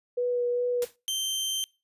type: tone with vibrato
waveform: sine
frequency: 488 Hz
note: B4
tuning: 21 cents flat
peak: -24 dBFS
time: 0.17-0.85 s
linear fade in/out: 10 ms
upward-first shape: sine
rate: 2.5 Hz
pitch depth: 12 cents each way
type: noise with exponential decay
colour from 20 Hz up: white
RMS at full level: -33 dBFS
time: 0.82-0.96 s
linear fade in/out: 2 ms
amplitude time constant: 30 ms
type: tone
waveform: sawtooth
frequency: 3128 Hz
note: G7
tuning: 4 cents flat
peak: -24 dBFS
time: 1.08-1.64 s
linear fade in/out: 0 ms
effects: noise-tail reverb RT60 0.3 s tail -25 dB re dry + resampled to 32000 Hz